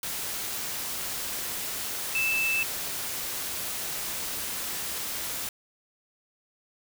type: tone in noise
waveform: sine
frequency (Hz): 2637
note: E7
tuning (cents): 0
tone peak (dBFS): -24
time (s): 2.15-2.63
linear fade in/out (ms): 2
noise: white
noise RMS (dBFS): -33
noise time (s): 0.03-5.49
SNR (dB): +6
effects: none